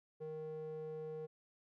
square tone with band-pass filter, 155.9 Hz, D#3, 4 cents sharp, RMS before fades -45 dBFS, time 0.2-1.27 s, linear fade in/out 20 ms, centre 410 Hz, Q 9.1, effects none

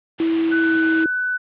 white band-pass noise, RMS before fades -36 dBFS, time 0.18-1.05 s, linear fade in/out 20 ms, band 110 to 3300 Hz, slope 48 dB/octave
sine tone with pitch glide, 327.9 to 323 Hz, E4 to E4, -9 to -35 cents, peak -16 dBFS, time 0.2-1.06 s, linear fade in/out 2 ms, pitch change -26 cents, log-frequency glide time 0.6-0.8 s
sine tone, 1495 Hz, F#6, 17 cents sharp, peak -19 dBFS, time 0.51-1.38 s, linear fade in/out 20 ms
effects none

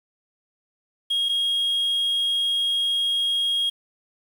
triangle tone pair in turn, 3269 / 3269 Hz, G#7 / G#7, -28 / -28 cents, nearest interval unison, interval 0 cents, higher neither, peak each -18 dBFS, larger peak neither, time 1.1-1.29 / 1.29-3.7 s, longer second, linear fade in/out 10 ms, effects tanh soft clip ceiling -14 dBFS + 8-bit

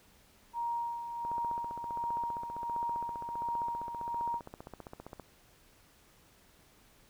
sine tone with tremolo, 940 Hz, A#5, 14 cents sharp, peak -31 dBFS, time 0.53-4.41 s, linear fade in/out 50 ms, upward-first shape sine, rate 1.4 Hz, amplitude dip 55%
click train, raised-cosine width 1 ms, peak -30 dBFS, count 61, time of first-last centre 1.25-5.197 s, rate 15.2 Hz
effects pink hiss -63 dBFS RMS until 7.09 s

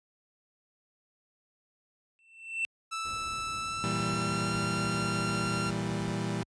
triangle tone with exponential growth, 2682 Hz, E7, 29 cents sharp, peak -24 dBFS, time 2.19-2.65 s, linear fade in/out 0 ms, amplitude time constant 100 ms
sawtooth tone with pitch glide, 1318.5 to 1376.9 Hz, E6 to F6, 0 to -25 cents, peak -29 dBFS, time 2.91-5.71 s, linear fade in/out 20 ms, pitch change +75 cents, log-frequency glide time 3.6-4.55 s
brown noise, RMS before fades -44 dBFS, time 3.04-6.15 s, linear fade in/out 20 ms
30% pulse chord, E diminished, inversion second, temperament equal, 116.54 / 164.81 / 196 Hz, Bb2 / E3 / G3, 0 / 0 / 0 cents, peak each -32 dBFS, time 3.84-6.43 s, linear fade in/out 0 ms
effects high-pass 60 Hz 12 dB/octave + resampled to 22050 Hz

